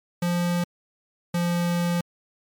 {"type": "tone pair in turn", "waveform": "square", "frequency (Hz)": [174.61, 173.4], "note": ["F3", "F3"], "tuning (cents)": [0, -12], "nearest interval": "unison", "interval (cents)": 12, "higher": "first", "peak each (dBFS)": -22, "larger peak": "neither", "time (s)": [[0.22, 0.64], [1.34, 2.01]], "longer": "second", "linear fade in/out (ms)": 5, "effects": ["MP3 96 kbps"]}